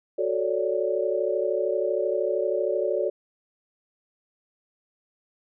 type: chord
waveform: sine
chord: D major seventh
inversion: first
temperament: equal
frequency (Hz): 370 / 440 / 554.4 / 587.3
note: F#4 / A4 / C#5 / D5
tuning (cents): 0 / 0 / 0 / 0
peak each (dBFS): -28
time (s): 0.18-3.1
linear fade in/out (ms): 10
effects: none